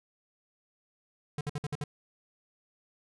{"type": "tone bursts", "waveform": "square", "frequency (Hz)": 146.83, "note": "D3", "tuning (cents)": 0, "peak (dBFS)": -32, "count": 6, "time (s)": [1.38, 1.839], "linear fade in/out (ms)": 2, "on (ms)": 29, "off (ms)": 57, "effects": ["resampled to 24000 Hz", "12-bit"]}